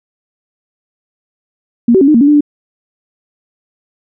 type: tone with pitch steps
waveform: sine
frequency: 236 / 380.2 / 275.7 / 305.3 / 232.3 / 285 / 296.4 / 292.9 Hz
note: A#3 / F#4 / C#4 / D#4 / A#3 / C#4 / D4 / D4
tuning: +22 / +47 / -9 / -33 / -6 / +48 / +16 / -5 cents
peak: -4 dBFS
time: 1.88-2.408 s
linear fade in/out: 5 ms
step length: 66 ms
effects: none